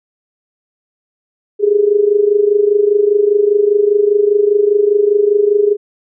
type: tone with amplitude modulation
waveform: sine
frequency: 412.2 Hz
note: G#4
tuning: 13 cents flat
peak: -5 dBFS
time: 1.59-5.77 s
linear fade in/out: 50 ms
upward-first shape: sine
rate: 25 Hz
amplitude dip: 75%
effects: none